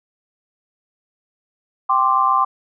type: chord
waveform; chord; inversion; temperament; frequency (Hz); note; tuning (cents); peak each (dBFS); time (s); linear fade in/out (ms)
sine; G suspended fourth; none; equal; 784 / 1046.5 / 1174.7; G5 / C6 / D6; 0 / 0 / 0; -21 / -16 / -17; 1.89-2.45; 10
effects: none